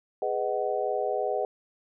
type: chord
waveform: sine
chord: G# minor seventh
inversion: none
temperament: just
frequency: 415.3 / 498.4 / 623 / 747.5 Hz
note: G#4 / B4 / D#5 / F#5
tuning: 0 / +16 / +2 / +17 cents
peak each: -31 dBFS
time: 0.22-1.45 s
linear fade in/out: 2 ms
effects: none